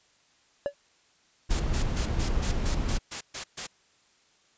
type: tone with exponential decay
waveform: triangle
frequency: 570 Hz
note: C#5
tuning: 48 cents sharp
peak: -19 dBFS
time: 0.66-0.74 s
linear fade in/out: 0 ms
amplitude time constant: 16 ms
type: noise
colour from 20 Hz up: brown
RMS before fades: -27 dBFS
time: 1.49-2.99 s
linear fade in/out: 20 ms
type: noise bursts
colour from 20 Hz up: white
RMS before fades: -34 dBFS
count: 10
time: 1.5-3.67 s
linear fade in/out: 10 ms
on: 100 ms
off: 130 ms
effects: white hiss -64 dBFS RMS until 4.57 s + resampled to 16000 Hz